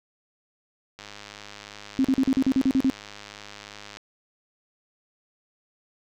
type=click train; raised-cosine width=0.2 ms; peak=-23 dBFS; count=308; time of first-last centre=0.99-3.971 s; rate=103 Hz
type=tone bursts; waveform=sine; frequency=264.8 Hz; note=C4; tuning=21 cents sharp; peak=-17 dBFS; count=10; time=1.99-2.899 s; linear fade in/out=0 ms; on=54 ms; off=41 ms
effects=none